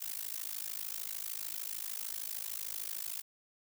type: noise with amplitude modulation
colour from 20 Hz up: blue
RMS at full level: -36 dBFS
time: 0-3.22 s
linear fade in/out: 20 ms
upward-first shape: sine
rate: 53.3 Hz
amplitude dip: 100%
effects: none